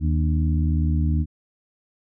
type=harmonic tone with a mistuned harmonic; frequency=79 Hz; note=D#2; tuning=27 cents sharp; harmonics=1 / 2 / 3 / 4; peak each=-19 / -25 / -29 / -31 dBFS; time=0-1.26 s; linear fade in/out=50 ms; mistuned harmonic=4; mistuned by=-94 cents; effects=none